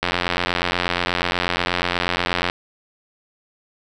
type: click train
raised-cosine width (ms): 0.3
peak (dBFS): -3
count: 219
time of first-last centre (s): 0.03-2.499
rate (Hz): 88.3
effects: none